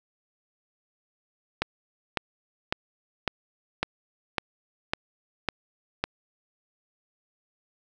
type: click train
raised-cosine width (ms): 0.3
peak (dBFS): -8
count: 9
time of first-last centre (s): 1.62-6.04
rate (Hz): 1.81
effects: none